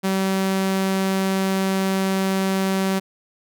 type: tone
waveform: sawtooth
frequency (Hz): 191.7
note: G3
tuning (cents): -38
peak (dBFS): -15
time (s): 0.03-3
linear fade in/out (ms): 20
effects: none